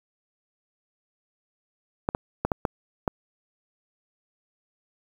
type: clicks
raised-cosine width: 1 ms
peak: -9 dBFS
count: 6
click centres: 2.089 / 2.149 / 2.45 / 2.518 / 2.652 / 3.078 s
effects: 7-bit